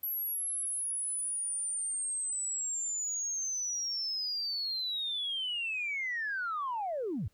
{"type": "linear sweep", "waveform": "sine", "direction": "down", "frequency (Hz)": [11790, 73], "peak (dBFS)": -31, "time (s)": [0.03, 7.28], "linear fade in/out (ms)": 5, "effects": ["tanh soft clip ceiling -27 dBFS", "pink hiss -72 dBFS RMS until 7.33 s"]}